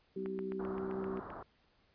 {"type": "harmonic tone", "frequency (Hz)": 64, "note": "C2", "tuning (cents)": -38, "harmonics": [3, 4, 5, 6], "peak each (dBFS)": [-42, -48, -49, -38], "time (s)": [0.16, 1.2], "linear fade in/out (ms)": 5}
{"type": "click train", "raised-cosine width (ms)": 0.5, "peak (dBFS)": -32, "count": 9, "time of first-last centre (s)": [0.26, 1.303], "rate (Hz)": 7.67}
{"type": "low-pass noise", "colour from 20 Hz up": "white", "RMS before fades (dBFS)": -47, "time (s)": [0.59, 1.43], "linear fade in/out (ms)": 5, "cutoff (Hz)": 1400, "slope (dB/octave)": 48}
{"effects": ["pink hiss -71 dBFS RMS until 1.94 s", "resampled to 11025 Hz"]}